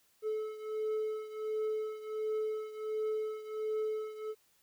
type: beating tone pair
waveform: triangle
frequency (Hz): 432.3 / 433.7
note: A4 / A4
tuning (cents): -31 / -25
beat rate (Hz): 1.4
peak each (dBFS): -33 / -37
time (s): 0.22-4.35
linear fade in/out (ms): 50
effects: white hiss -70 dBFS RMS until 4.62 s